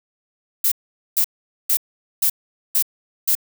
violet noise bursts, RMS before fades -17 dBFS, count 6, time 0.64-3.352 s, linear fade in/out 5 ms, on 77 ms, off 450 ms, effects none

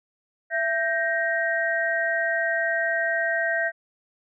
sine tone cluster, 668 / 1569 / 1875 Hz, E5 / G6 / A#6, +23 / +1 / +10 cents, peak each -26 dBFS, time 0.5-3.72 s, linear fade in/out 50 ms, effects none

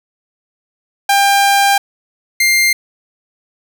sawtooth tone pair in turn, 797 / 2100 Hz, G5 / C7, +28 / +6 cents, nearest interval octave + perfect fourth, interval 1678 cents, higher second, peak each -5 / -6 dBFS, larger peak first, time 1.09-1.78 / 2.4-2.73 s, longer first, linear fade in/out 5 ms, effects none

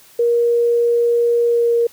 sine tone with pitch glide, 472.6 to 469.1 Hz, A#4 to A#4, +24 to +11 cents, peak -12 dBFS, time 0.19-1.87 s, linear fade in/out 5 ms, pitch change -13 cents, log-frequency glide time 1.45-1.74 s, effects white hiss -47 dBFS RMS until 1.92 s

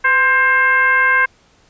sine tone with frequency modulation, 1586 Hz, G6, 20 cents sharp, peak -10 dBFS, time 0.04-1.26 s, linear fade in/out 10 ms, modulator 540 Hz, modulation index 1, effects pink hiss -53 dBFS RMS until 1.69 s + resampled to 16000 Hz

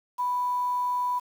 sine tone with quantisation, 988 Hz, B5, in tune, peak -24 dBFS, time 0.18-1.2 s, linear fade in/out 20 ms, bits 8, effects none

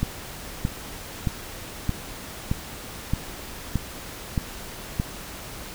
click train, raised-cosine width 5 ms, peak -10 dBFS, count 9, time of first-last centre 0.03-4.999 s, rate 1.61 Hz, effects pink hiss -38 dBFS RMS until 5.74 s

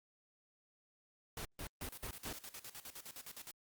pink noise bursts, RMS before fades -44 dBFS, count 5, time 1.37-2.33 s, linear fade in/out 2 ms, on 80 ms, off 140 ms
white noise with tremolo, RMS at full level -49 dBFS, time 1.82-3.51 s, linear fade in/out 0 ms, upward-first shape square, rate 9.7 Hz, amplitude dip 80%
effects Opus 48 kbps

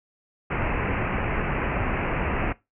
pink low-pass noise, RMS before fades -26 dBFS, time 0.5-2.53 s, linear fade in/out 10 ms, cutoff 2700 Hz, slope 96 dB/octave, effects noise-tail reverb RT60 0.2 s tail -19 dB re dry

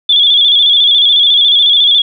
sine tone with vibrato, 3419 Hz, G#7, 50 cents sharp, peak -5 dBFS, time 0.09-2.02 s, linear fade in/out 5 ms, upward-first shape square, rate 14 Hz, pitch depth 51 cents each way, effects none

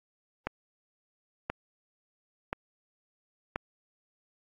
click train, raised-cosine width 0.5 ms, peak -15 dBFS, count 4, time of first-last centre 0.47-3.56 s, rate 0.971 Hz, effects AAC 32 kbps

